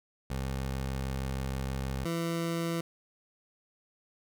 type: tone pair in turn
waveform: 20% pulse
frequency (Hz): 66.4 / 167.32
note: C2 / E3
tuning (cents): +26 / +26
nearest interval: octave + major third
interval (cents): 1600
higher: second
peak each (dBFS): -27 / -25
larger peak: second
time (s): 0.3-2.05 / 2.05-2.81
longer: first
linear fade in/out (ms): 5
effects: none